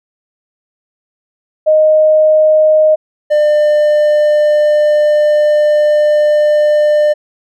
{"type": "tone pair in turn", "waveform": ["sine", "triangle"], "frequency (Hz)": [620, 599.2], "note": ["D#5", "D5"], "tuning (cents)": [-6, 35], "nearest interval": "minor second", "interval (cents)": 59, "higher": "first", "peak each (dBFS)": -5, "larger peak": "neither", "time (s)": [[1.66, 2.96], [3.3, 7.14]], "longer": "second", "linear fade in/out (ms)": 20, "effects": []}